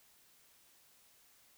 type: silence
effects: white hiss -66 dBFS RMS until 1.57 s